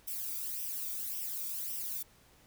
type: noise with flanger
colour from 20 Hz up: violet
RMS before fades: -38 dBFS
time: 0.07-2.03 s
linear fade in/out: 10 ms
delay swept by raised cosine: 0.35 to 0.87 ms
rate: 1.8 Hz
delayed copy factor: +0.75
effects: pink hiss -63 dBFS RMS until 2.46 s